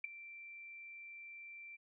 sine tone with ADSR envelope, 2349 Hz, D7, in tune, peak -33 dBFS, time 0.04-1.77 s, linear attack 4 ms, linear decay 10 ms, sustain -16 dB, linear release 21 ms, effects none

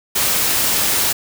white noise, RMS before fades -17 dBFS, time 0.15-1.13 s, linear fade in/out 10 ms, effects none

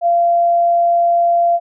sine tone, 688 Hz, F5, 26 cents flat, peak -10 dBFS, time 0.01-1.6 s, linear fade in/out 50 ms, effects none

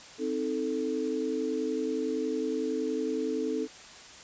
sine chord, A diminished, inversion first, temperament equal with one note detuned, 261.6 / 312.4 / 440 Hz, C4 / Eb4 / A4, 0 / +7 / 0 cents, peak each -33 / -33 / -31 dBFS, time 0.18-3.68 s, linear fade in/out 50 ms, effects white hiss -48 dBFS RMS until 4.23 s + resampled to 16000 Hz

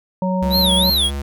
harmonic tone, 185.5 Hz, F#3, 5 cents sharp, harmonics 1 / 3 / 5, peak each -18 / -23 / -25 dBFS, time 0.22-0.9 s, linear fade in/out 2 ms
square tone with pitch glide, 69.3 to 70.02 Hz, C#2 to C#2, 0 to +18 cents, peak -23 dBFS, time 0.42-1.22 s, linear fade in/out 5 ms, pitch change +18 cents, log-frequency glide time 0.55-0.88 s
square tone with vibrato, 3729 Hz, A#7, in tune, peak -15 dBFS, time 0.5-1.11 s, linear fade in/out 50 ms, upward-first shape sine, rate 3.1 Hz, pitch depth 220 cents each way
effects none

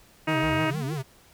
harmonic tone, 315.2 Hz, D#4, 23 cents sharp, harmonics 1 / 2 / 3 / 4 / 5 / 6 / 7 / 8 / 9, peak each -27 / -30 / -32 / -33 / -34 / -35 / -35 / -36 / -37 dBFS, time 0.27-0.71 s, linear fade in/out 10 ms
square tone with vibrato, 143.8 Hz, D3, 36 cents flat, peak -29 dBFS, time 0.27-1.03 s, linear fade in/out 20 ms, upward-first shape sine, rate 6.4 Hz, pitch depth 160 cents each way
sine exponential sweep, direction up, 51.91 to 386.7 Hz, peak -34 dBFS, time 0.42-0.95 s, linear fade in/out 20 ms
effects pink hiss -56 dBFS RMS until 1.33 s

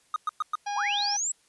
triangle tone bursts, 1244.5 Hz, D#6, in tune, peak -22 dBFS, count 4, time 0.14-0.554 s, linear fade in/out 2 ms, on 21 ms, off 110 ms
harmonic tone, 817 Hz, G#5, 29 cents flat, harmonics 1 / 2 / 3 / 4 / 5 / 6 / 7, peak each -29 / -40 / -43 / -46 / -49 / -47 / -43 dBFS, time 0.66-1.17 s, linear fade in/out 10 ms
sine linear sweep, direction up, 769 to 7902 Hz, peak -26 dBFS, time 0.76-1.32 s, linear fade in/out 5 ms
effects white hiss -64 dBFS RMS until 1.48 s + resampled to 24000 Hz

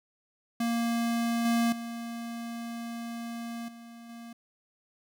square tone with level steps, 233.1 Hz, A#3, in tune, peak -27 / -24 / -36 / -46 / -43 dBFS, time 0.6-4.33 s, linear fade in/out 5 ms, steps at 1.45 / 1.72 / 3.68 / 4.09 s, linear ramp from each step 5 ms, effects none

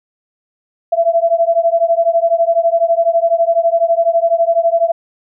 sine beating tone pair, 665 / 677 Hz, E5 / E5, +15 / +46 cents, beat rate 12 Hz, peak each -13 dBFS, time 0.92-4.92 s, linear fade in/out 10 ms, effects none

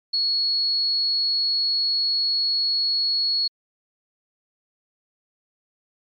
sine tone, 4350 Hz, C#8, 33 cents flat, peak -19 dBFS, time 0.13-3.48 s, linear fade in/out 10 ms, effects MP3 64 kbps

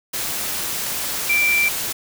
sine tone in noise, 2349 Hz, D7, in tune, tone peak -15 dBFS, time 1.29-1.69 s, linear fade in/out 10 ms, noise white, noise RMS -25 dBFS, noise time 0.13-1.93 s, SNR +7 dB, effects none

